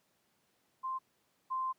sine tone pair in turn, 1046.5 / 1042.8 Hz, C6 / C6, 0 / -6 cents, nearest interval unison, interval 6 cents, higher first, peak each -34 / -32 dBFS, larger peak second, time 0.83-0.99 / 1.5-1.73 s, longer second, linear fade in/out 20 ms, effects pink hiss -74 dBFS RMS until 1.78 s + high-pass 150 Hz 12 dB/octave

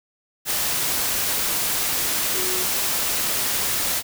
sine tone in noise, 368.7 Hz, F#4, 6 cents flat, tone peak -30 dBFS, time 2.33-2.67 s, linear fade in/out 50 ms, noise white, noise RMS -23 dBFS, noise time 0.45-4.03 s, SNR -10 dB, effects none

